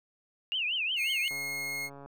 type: tone with vibrato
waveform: sine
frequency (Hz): 2756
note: F7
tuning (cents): -24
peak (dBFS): -28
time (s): 0.52-1.28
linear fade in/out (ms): 0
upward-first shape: triangle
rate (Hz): 5.5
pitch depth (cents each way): 250
type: tone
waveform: 40% pulse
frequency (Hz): 2153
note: C7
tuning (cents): +49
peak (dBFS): -32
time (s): 0.96-1.9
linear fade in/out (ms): 50
type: click train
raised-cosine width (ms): 1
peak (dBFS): -34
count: 106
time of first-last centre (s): 1.31-2.06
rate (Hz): 140
effects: none